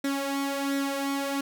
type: tone with flanger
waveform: sawtooth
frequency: 277.2 Hz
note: C#4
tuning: in tune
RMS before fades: -29 dBFS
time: 0.04-1.41 s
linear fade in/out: 5 ms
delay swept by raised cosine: 0.52 to 2.72 ms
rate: 1.4 Hz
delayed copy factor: +0.6
effects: none